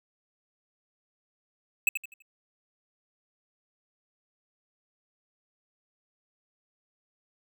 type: tone with echo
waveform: square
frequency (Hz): 2600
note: E7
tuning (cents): -24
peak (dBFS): -20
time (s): 1.87-1.89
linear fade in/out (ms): 2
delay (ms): 83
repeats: 4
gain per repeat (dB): -9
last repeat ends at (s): 2.222
effects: none